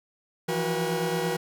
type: tone cluster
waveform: 40% pulse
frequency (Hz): 165.5 / 174.4 / 368.5 / 479.9 / 809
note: E3 / F3 / F#4 / B4 / G#5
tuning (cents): +7 / -2 / -7 / -50 / -46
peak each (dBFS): -31 / -34 / -30 / -29 / -35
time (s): 0.48-1.37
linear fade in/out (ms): 10
effects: none